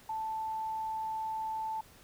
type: tone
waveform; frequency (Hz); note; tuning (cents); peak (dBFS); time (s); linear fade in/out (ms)
sine; 880; A5; 0; -33; 0.09-1.81; 5
effects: pink hiss -58 dBFS RMS until 2.03 s